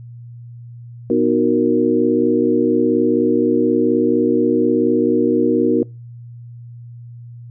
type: chord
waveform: sine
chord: B major seventh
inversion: none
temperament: equal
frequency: 246.9 / 311.1 / 370 / 466.2 Hz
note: B3 / D#4 / F#4 / A#4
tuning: 0 / 0 / 0 / 0 cents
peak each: -18 dBFS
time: 1.1-5.83 s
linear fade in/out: 2 ms
effects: noise-tail reverb RT60 0.3 s tail -26 dB re dry + added 119 Hz sine -33 dBFS peak until 7.5 s